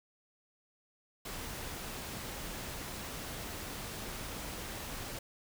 pink noise, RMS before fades -42 dBFS, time 1.25-5.19 s, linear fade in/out 5 ms, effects none

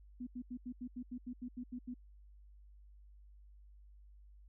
sine tone bursts, 246.9 Hz, B3, in tune, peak -40 dBFS, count 12, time 0.2-1.942 s, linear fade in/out 10 ms, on 70 ms, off 82 ms, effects added 50 Hz sine -56 dBFS peak until 4.48 s

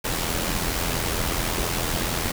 pink noise with amplitude modulation, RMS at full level -23 dBFS, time 0.04-2.32 s, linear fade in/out 10 ms, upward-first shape sine, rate 84.4 Hz, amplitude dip 55%, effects none

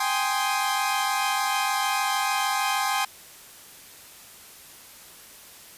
sawtooth chord, Ab major seventh, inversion third, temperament equal, 784 / 830.6 / 1046.5 / 1244.5 Hz, G5 / Ab5 / C6 / Eb6, 0 / 0 / 0 / 0 cents, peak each -24 / -25 / -24 / -28 dBFS, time 0-3.05 s, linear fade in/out 5 ms, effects white hiss -47 dBFS RMS until 5.77 s + resampled to 32000 Hz

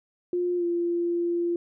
sine tone with pitch glide, 354.5 to 344.6 Hz, F4 to F4, +26 to -23 cents, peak -23 dBFS, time 0.33-1.56 s, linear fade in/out 2 ms, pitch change -49 cents, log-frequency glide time 0.57-0.64 s, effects none

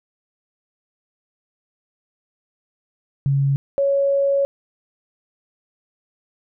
sine tone pair in turn, 138.59 / 556.1 Hz, C#3 / C#5, 0 / +5 cents, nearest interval 2 octaves, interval 2405 cents, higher second, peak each -15 dBFS, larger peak neither, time 3.26-3.56 / 3.78-4.45 s, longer second, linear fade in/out 0 ms, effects none

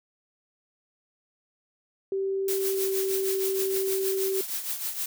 sine tone with pitch glide, 388 to 384.9 Hz, G4 to G4, -18 to -32 cents, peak -25 dBFS, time 2.12-4.41 s, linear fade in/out 2 ms, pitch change -14 cents, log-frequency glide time 2.52-3.01 s
blue noise with tremolo, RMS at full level -29 dBFS, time 2.48-5.06 s, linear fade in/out 2 ms, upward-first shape triangle, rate 6.4 Hz, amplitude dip 70%
effects none

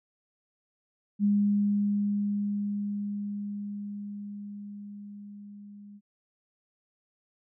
sine tone with level ramp, 204.2 Hz, G#3, 29 cents flat, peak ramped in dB -20 to -45 dBFS, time 1.19-6.01 s, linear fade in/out 50 ms, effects none

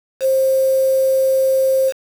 sine tone with quantisation, 530 Hz, C5, 22 cents sharp, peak -12 dBFS, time 0.2-1.93 s, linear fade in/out 50 ms, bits 5, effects none

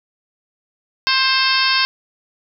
harmonic tone with a mistuned harmonic, 527 Hz, C5, 12 cents sharp, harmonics 2 / 3 / 4 / 5 / 6 / 7 / 8 / 9 / 10, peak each -21 / -21 / -25 / -21 / -25 / -24 / -22 / -24 / -22 dBFS, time 1.07-1.85 s, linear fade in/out 0 ms, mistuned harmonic 8, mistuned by +73 cents, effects none

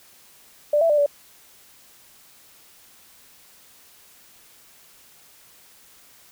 sine tone with pitch steps, 591 / 663 / 593 / 576 Hz, D5 / E5 / D5 / D5, +11 / +10 / +17 / -34 cents, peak -15 dBFS, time 0.73-1.062 s, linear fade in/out 5 ms, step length 83 ms, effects white hiss -52 dBFS RMS until 6.31 s

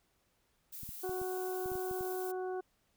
violet noise, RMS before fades -46 dBFS, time 0.72-2.32 s, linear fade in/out 10 ms
clicks, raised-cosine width 5 ms, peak -36 dBFS, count 9, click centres 0.833 / 0.891 / 1.094 / 1.216 / 1.659 / 1.718 / 1.755 / 1.912 / 2.009 s
harmonic tone, 370 Hz, F#4, in tune, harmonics 1 / 2 / 3 / 4, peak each -36 / -42 / -52 / -51 dBFS, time 1.03-2.61 s, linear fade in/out 10 ms
effects pink hiss -75 dBFS RMS until 2.96 s

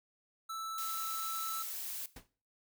square tone, 1318.5 Hz, E6, in tune, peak -39 dBFS, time 0.49-1.63 s, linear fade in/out 10 ms
blue noise, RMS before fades -41 dBFS, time 0.78-2.06 s, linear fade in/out 2 ms
pink noise with exponential decay, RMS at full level -44 dBFS, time 2.16-2.28 s, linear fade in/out 5 ms, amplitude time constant 25 ms
effects noise-tail reverb RT60 0.4 s tail -17 dB re dry

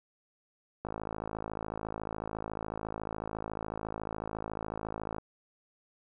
click train, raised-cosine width 1 ms, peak -22 dBFS, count 235, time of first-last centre 0.85-5.183 s, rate 54 Hz, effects none

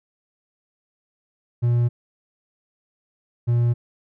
triangle tone pair in turn, 119.8 / 119.24 Hz, A#2 / A#2, +48 / +40 cents, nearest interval unison, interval 8 cents, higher first, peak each -14 dBFS, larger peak neither, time 1.62-1.89 / 3.47-3.74 s, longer neither, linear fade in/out 20 ms, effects none

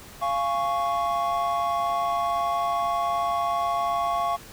triangle chord, Db major, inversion first, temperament just, 693 / 831.5 / 1108.7 Hz, F5 / Ab5 / Db6, -14 / +2 / 0 cents, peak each -24 / -30 / -24 dBFS, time 0.21-4.37 s, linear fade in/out 20 ms, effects pink hiss -45 dBFS RMS until 4.52 s

